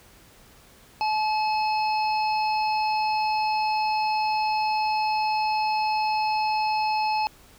harmonic tone, 860 Hz, A5, 40 cents flat, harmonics 1 / 3 / 5 / 6, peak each -22 / -32 / -36 / -38 dBFS, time 1.01-7.27 s, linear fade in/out 0 ms, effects pink hiss -53 dBFS RMS until 7.58 s

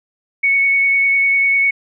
sine tone with vibrato, 2217 Hz, C#7, in tune, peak -11 dBFS, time 0.43-1.71 s, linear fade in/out 10 ms, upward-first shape sine, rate 10 Hz, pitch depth 12 cents each way, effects none

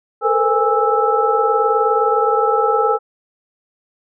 sine tone cluster, 440.6 / 459.9 / 508 / 822 / 1315 Hz, A4 / A#4 / B4 / G#5 / E6, +2 / -23 / +49 / -18 / -5 cents, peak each -19 / -20 / -22 / -18 / -18 dBFS, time 0.21-2.99 s, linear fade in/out 50 ms, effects none

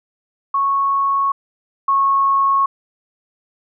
sine tone pair in turn, 1104 / 1097.6 Hz, C#6 / C#6, -7 / -17 cents, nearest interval unison, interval 10 cents, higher first, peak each -14 / -12 dBFS, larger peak second, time 0.54-1.32 / 1.88-2.66 s, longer neither, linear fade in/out 5 ms, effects none

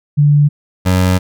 sine / 25% pulse tone pair in turn, 146.2 / 92.1 Hz, D3 / F#2, -7 / -7 cents, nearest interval minor sixth, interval 800 cents, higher first, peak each -6 dBFS, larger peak neither, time 0.17-0.49 / 0.85-1.19 s, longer second, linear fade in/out 20 ms, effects none

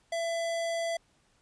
square tone, 669 Hz, E5, 25 cents sharp, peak -30 dBFS, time 0.12-0.97 s, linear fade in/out 5 ms, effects pink hiss -68 dBFS RMS until 1.41 s + resampled to 22050 Hz

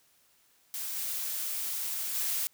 blue noise with level steps, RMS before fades -36 / -34 / -31 dBFS, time 0.74-2.47 s, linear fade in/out 0 ms, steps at 0.95 / 2.14 s, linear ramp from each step 20 ms, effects white hiss -66 dBFS RMS until 2.53 s

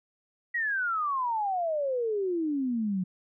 sine exponential sweep, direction down, 1940 to 178.8 Hz, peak -26 dBFS, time 0.54-3.04 s, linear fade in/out 10 ms, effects none

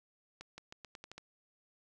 accelerating click train, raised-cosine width 0.2 ms, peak -30 dBFS, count 8, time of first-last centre 0.41-1.18 s, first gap 170 ms, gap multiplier 0.85, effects none

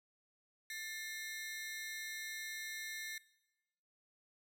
sawtooth ring-modulated tone, 1950 Hz, B6, 23 cents flat, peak -36 dBFS, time 0.7-3.18 s, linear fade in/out 2 ms, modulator 179 Hz, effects noise-tail reverb RT60 1.0 s tail -20 dB re dry

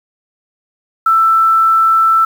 sine tone with quantisation, 1328 Hz, E6, 12 cents sharp, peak -7 dBFS, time 1.06-2.25 s, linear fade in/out 5 ms, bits 6, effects none

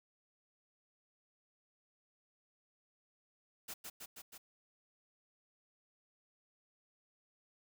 white noise with echo, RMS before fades -45 dBFS, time 3.68-3.74 s, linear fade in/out 10 ms, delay 160 ms, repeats 4, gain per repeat -2 dB, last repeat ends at 4.38 s, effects none

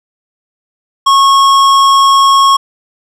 sine tone with hard clipping, 1095 Hz, C#6, 22 cents flat, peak -6 dBFS, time 1.06-2.57 s, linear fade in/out 10 ms, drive 13 dB, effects none

